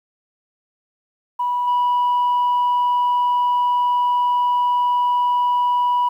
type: tone with level steps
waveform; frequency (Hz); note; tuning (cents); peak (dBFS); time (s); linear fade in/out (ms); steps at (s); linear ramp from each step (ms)
sine; 979; B5; -15; -17 / -13; 1.39-6.09; 10; 1.67; 10
effects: tanh soft clip ceiling -13 dBFS + 9-bit